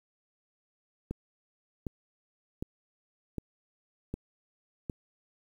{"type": "click train", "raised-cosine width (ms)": 3, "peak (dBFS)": -21, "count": 6, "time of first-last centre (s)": [1.11, 4.898], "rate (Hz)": 1.32, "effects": ["9-bit"]}